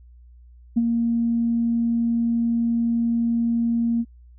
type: tone with ADSR envelope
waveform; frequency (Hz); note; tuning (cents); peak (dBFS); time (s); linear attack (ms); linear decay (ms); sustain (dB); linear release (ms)
sine; 232.9; A#3; -1; -13; 0.76-4.05; 15; 34; -5; 47
effects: tanh soft clip ceiling -10 dBFS + added 60 Hz sine -45 dBFS peak until 4.38 s